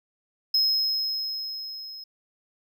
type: tone with level ramp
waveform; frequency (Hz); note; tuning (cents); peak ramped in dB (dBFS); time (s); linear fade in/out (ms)
triangle; 5140; E8; -45; -17 to -37; 0.54-2.04; 5
effects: none